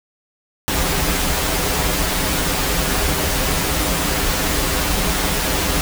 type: noise with comb filter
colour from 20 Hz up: pink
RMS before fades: -19 dBFS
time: 0.68-5.81 s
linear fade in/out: 0 ms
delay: 8.7 ms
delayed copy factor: -0.75
effects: none